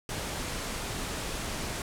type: low-pass noise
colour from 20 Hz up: pink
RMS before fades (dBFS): -35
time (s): 0.09-1.82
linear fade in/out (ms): 2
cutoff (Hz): 11000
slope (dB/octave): 24
effects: none